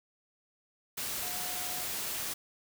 sine tone in noise, 724 Hz, F#5, 38 cents flat, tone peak -45 dBFS, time 1.22-1.84 s, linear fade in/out 10 ms, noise white, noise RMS -36 dBFS, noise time 0.97-2.34 s, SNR -12 dB, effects none

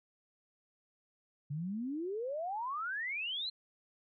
sine exponential sweep, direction up, 138.59 to 4200 Hz, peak -35 dBFS, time 1.5-3.5 s, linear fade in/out 10 ms, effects none

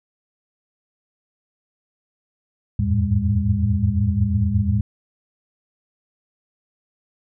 sine tone cluster, 81.7 / 90.1 / 105.4 / 111 / 201.6 Hz, E2 / F#2 / G#2 / A2 / G3, -15 / -45 / +26 / +16 / +49 cents, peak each -23 dBFS, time 2.79-4.81 s, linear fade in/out 5 ms, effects none

